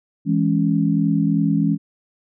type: chord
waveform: sine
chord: C# minor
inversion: first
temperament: equal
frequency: 164.81 / 207.7 / 277.2 Hz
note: E3 / G#3 / C#4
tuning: 0 / 0 / 0 cents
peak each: -19 / -20 / -20 dBFS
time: 0.25-1.78 s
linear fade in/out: 50 ms
effects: none